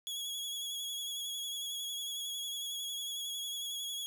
sawtooth tone with vibrato, 3343 Hz, G#7, 11 cents sharp, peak -34 dBFS, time 0.07-4.06 s, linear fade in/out 0 ms, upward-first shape triangle, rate 11 Hz, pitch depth 35 cents each way, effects none

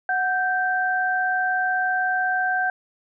sine tone pair together, 738.1 / 1564 Hz, F#5 / G6, -4 / -4 cents, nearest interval octave + minor second, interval 1300 cents, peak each -23 / -22 dBFS, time 0.09-2.7 s, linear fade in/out 2 ms, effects none

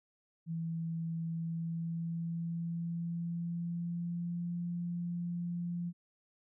sine tone with pitch glide, 164.81 to 173.3 Hz, E3 to F3, 0 to -13 cents, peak -34 dBFS, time 0.46-5.93 s, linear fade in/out 50 ms, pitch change +87 cents, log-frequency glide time 1.27-4.58 s, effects none

